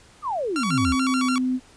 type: exponential sweep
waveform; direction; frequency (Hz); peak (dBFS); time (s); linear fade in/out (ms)
sine; down; 1276 to 59.4; -23; 0.22-0.96; 50
type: tone with vibrato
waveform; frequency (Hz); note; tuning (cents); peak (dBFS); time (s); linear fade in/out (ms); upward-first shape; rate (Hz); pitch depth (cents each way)
sawtooth; 1246; D#6; +2; -21; 0.56-1.38; 0; square; 6.9; 170
type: tone with pitch glide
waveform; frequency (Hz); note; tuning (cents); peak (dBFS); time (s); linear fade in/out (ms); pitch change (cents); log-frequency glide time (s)
sine; 261.6 to 255.5; C4 to C4; 0 to -41; -20; 0.69-1.6; 50; -41; 1.05-1.26
effects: pink hiss -52 dBFS RMS until 1.76 s + resampled to 22050 Hz